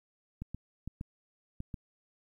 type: clicks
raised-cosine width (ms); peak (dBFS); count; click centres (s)
5; -26; 6; 0.42 / 0.546 / 0.876 / 1.011 / 1.604 / 1.742
effects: 11-bit